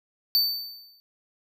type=tone with exponential decay; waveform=square; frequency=4559 Hz; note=C#8; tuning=48 cents sharp; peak=-17 dBFS; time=0.35-1 s; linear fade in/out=0 ms; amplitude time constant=140 ms; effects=none